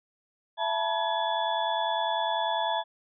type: tone cluster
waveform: sine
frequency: 667 / 876 / 966 / 1684 / 3430 Hz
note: E5 / A5 / B5 / G#6 / A7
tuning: +20 / -8 / -39 / +24 / -45 cents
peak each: -31 / -29 / -32 / -38 / -34 dBFS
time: 0.57-2.84 s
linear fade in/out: 50 ms
effects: none